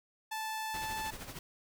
sawtooth tone, 876 Hz, A5, 8 cents flat, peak -32 dBFS, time 0.31-1.11 s, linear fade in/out 10 ms
pink noise with tremolo, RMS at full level -43 dBFS, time 0.74-1.39 s, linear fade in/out 2 ms, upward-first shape sine, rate 13 Hz, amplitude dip 60%
effects none

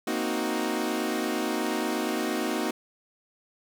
sawtooth chord, C half-diminished seventh, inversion third, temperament equal, 233.1 / 261.6 / 311.1 / 370 Hz, Bb3 / C4 / Eb4 / Gb4, 0 / 0 / 0 / 0 cents, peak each -28 / -30 / -27 / -28 dBFS, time 0.07-2.71 s, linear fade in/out 5 ms, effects none

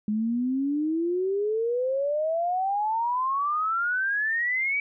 sine exponential sweep, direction up, 208 to 2301 Hz, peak -23 dBFS, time 0.08-4.8 s, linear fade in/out 2 ms, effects none

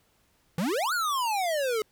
square exponential two-way sweep, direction up then down, 154.6 to 1500 to 418.1 Hz, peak -26 dBFS, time 0.58-1.82 s, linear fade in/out 2 ms, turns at 0.93 s, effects pink hiss -67 dBFS RMS until 1.91 s

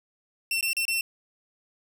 sawtooth tone with dropouts, 2703 Hz, E7, 43 cents sharp, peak -21 dBFS, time 0.51-1.01 s, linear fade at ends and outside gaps 2 ms, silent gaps 0.61-0.627 / 0.732-0.767 / 0.853-0.88 s, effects none

